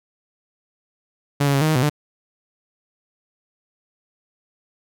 sawtooth tone with pitch steps, 142.8 / 140.6 / 137.7 / 155.7 / 156.7 / 126.5 / 148.6 Hz, D3 / C#3 / C#3 / D#3 / D#3 / B2 / D3, -48 / +25 / -11 / +2 / +13 / +42 / +21 cents, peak -12 dBFS, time 1.4-1.897 s, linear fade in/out 10 ms, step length 71 ms, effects none

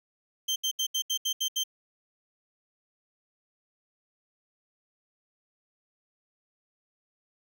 30% pulse tone bursts, 3136 Hz, G7, in tune, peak -23 dBFS, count 8, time 0.48-1.638 s, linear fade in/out 10 ms, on 80 ms, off 74 ms, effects none

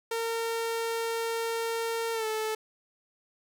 sawtooth tone with pitch glide, 457.7 to 436 Hz, A#4 to A4, -32 to -16 cents, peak -25 dBFS, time 0.11-2.55 s, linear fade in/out 5 ms, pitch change -84 cents, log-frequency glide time 2.13-2.26 s, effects none

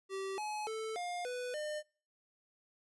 square tone with pitch steps, 386.8 / 848 / 440.6 / 708 / 495.6 / 604 Hz, G4 / G#5 / A4 / F5 / B4 / D5, -23 / +36 / +2 / +23 / +6 / +48 cents, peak -38 dBFS, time 0.09-1.83 s, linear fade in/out 50 ms, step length 290 ms, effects noise-tail reverb RT60 0.4 s tail -24 dB re dry + resampled to 24000 Hz

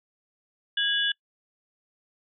sine tone cluster, 1642 / 2952 / 3440 Hz, G#6 / F#7 / A7, -20 / -5 / -40 cents, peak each -27 dBFS, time 0.77-1.12 s, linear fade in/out 5 ms, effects noise-tail reverb RT60 0.1 s tail -26 dB re dry

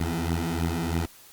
15% pulse beating tone pair, 81.9 / 85 Hz, E2 / F2, -11 / -46 cents, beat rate 3.1 Hz, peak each -22 dBFS, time 0-1.06 s, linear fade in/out 5 ms, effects white hiss -51 dBFS RMS until 1.32 s + Opus 48 kbps

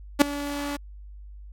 sawtooth tone with ADSR envelope, 286.9 Hz, D4, 40 cents flat, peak -6 dBFS, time 0.19-0.77 s, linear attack 27 ms, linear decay 4 ms, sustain -19 dB, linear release 12 ms, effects added 50 Hz sine -40 dBFS peak until 1.52 s + AAC 48 kbps

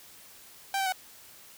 sawtooth tone with pitch steps, 784 / 773 / 747 Hz, G5 / G5 / F#5, 0 / -24 / +16 cents, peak -23 dBFS, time 0.74-0.923 s, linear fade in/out 2 ms, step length 61 ms, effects white hiss -52 dBFS RMS until 1.57 s

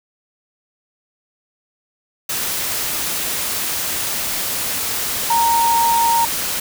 sine tone in noise, 928 Hz, A#5, 8 cents flat, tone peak -13 dBFS, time 5.3-6.25 s, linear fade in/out 5 ms, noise white, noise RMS -22 dBFS, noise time 2.29-6.6 s, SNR +6 dB, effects none

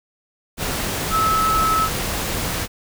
sine tone in noise, 1300 Hz, E6, 24 cents flat, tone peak -16 dBFS, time 1.1-1.89 s, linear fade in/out 50 ms, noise pink, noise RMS -24 dBFS, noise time 0.57-2.68 s, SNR +5 dB, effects none

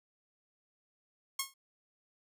5% pulse tone with exponential decay, 1085 Hz, C#6, 37 cents flat, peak -17 dBFS, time 1.39-1.54 s, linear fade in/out 5 ms, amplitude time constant 32 ms, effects none

